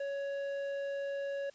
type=tone with tanh clipping; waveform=sine; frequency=558 Hz; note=C#5; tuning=11 cents sharp; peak=-36 dBFS; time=0-1.5 s; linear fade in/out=5 ms; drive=10 dB; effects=white hiss -63 dBFS RMS until 1.54 s + resampled to 16000 Hz